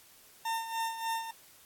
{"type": "tone with tremolo", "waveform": "40% pulse", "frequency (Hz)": 907, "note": "A#5", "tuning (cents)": -48, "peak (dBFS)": -29, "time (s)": [0.45, 1.31], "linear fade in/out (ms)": 5, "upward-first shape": "sine", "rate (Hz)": 3.4, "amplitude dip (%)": 65, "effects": ["white hiss -58 dBFS RMS until 1.65 s", "AAC 64 kbps"]}